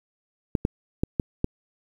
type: clicks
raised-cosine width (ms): 3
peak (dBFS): -9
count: 5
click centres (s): 0.552 / 0.651 / 1.035 / 1.198 / 1.444
effects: 8-bit